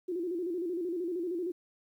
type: tone with vibrato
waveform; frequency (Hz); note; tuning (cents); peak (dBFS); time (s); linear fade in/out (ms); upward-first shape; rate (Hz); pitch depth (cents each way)
sine; 349.2; F4; 0; -31; 0.08-1.52; 10; square; 13; 80
effects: 11-bit